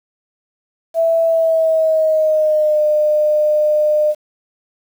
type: tone with pitch glide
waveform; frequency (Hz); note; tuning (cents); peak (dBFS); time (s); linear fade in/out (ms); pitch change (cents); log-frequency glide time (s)
sine; 659.3 to 604.6; E5 to D#5; 0 to -50; -11; 0.94-4.15; 50; -150; 1.24-2.81
effects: 7-bit